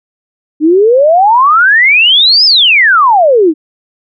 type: exponential two-way sweep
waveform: sine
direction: up then down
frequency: 293.7 to 5274 to 293.7 Hz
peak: -3 dBFS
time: 0.6-3.54 s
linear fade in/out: 50 ms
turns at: 2.45 s
effects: none